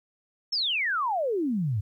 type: exponential sweep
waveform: sine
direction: down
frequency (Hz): 5520 to 94.8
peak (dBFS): -24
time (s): 0.52-1.81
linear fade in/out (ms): 10
effects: 11-bit